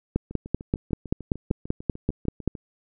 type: two click trains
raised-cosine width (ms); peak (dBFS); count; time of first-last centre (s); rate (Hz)
3; -24 / -9; 16 / 13; 0.31-2.552 / 0.16-2.477; 6.69 / 5.18
effects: none